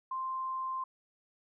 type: tone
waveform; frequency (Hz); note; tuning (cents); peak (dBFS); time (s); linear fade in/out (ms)
sine; 1046.5; C6; 0; -33; 0.11-0.84; 5
effects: none